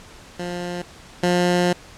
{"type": "tone pair in turn", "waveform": "15% pulse", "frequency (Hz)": [176.3, 177.32], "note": ["F3", "F3"], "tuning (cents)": [17, 27], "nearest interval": "unison", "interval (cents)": 10, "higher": "second", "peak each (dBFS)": [-20, -10], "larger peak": "second", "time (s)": [[0.39, 0.82], [1.23, 1.73]], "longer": "second", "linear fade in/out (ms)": 5, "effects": ["pink hiss -44 dBFS RMS until 1.97 s", "low-pass 8000 Hz 12 dB/octave"]}